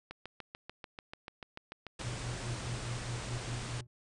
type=click train; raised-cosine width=0.3 ms; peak=-27 dBFS; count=14; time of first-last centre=0.11-2.013 s; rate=6.83 Hz
type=low-pass noise; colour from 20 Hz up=pink; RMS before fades=-42 dBFS; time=1.99-3.81 s; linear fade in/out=5 ms; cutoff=9400 Hz; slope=96 dB/octave
type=tone with tremolo; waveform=triangle; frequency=120 Hz; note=B2; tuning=49 cents flat; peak=-32 dBFS; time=2.03-3.87 s; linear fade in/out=10 ms; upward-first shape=triangle; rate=4.8 Hz; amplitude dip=95%
effects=none